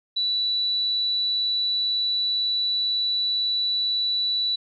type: tone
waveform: sine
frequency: 3951 Hz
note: B7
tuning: in tune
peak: -21 dBFS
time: 0.16-4.56 s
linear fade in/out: 10 ms
effects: none